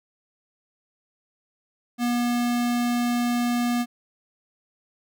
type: tone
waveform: square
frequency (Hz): 241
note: B3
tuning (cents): -42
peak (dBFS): -22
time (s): 1.98-3.86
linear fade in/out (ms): 50
effects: none